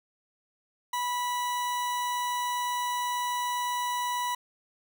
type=tone; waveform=40% pulse; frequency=981 Hz; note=B5; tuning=12 cents flat; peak=-27 dBFS; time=0.93-4.35 s; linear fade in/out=5 ms; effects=none